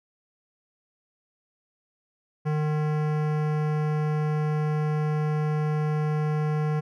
sine tone with hard clipping, 152.2 Hz, D#3, 38 cents flat, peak -25 dBFS, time 2.45-6.81 s, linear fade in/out 20 ms, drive 18 dB, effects none

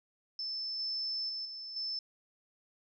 sine tone with level steps, 5274 Hz, E8, in tune, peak -35 / -33 / -36 / -41 / -34 dBFS, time 0.39-1.99 s, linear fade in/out 2 ms, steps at 0.79 / 1.29 / 1.45 / 1.76 s, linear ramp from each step 5 ms, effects none

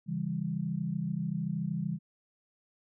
sine chord, C# diminished, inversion none, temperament just, 138.59 / 166.31 / 199.57 Hz, C#3 / E3 / G3, 0 / +16 / +31 cents, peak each -37 / -33 / -35 dBFS, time 0.06-1.99 s, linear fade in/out 50 ms, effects none

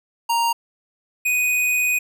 square tone pair in turn, 932.3 / 2489 Hz, A#5 / D#7, 0 / 0 cents, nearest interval octave + perfect fourth, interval 1700 cents, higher second, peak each -18 / -18 dBFS, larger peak neither, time 0.29-0.53 / 1.25-1.99 s, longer second, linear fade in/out 10 ms, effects none

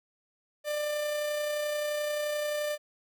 45% pulse tone with amplitude modulation, 595 Hz, D5, 22 cents sharp, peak -28 dBFS, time 0.64-2.78 s, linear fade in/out 50 ms, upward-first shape sine, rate 31.5 Hz, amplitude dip 25%, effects none

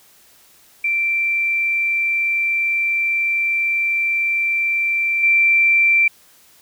sine tone with level steps, 2349 Hz, D7, in tune, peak -16 / -11 dBFS, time 0.84-6.08 s, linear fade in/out 5 ms, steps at 5.23 s, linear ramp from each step 5 ms, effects white hiss -51 dBFS RMS until 6.61 s

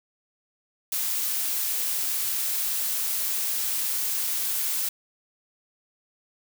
blue noise, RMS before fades -27 dBFS, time 0.92-4.89 s, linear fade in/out 5 ms, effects none

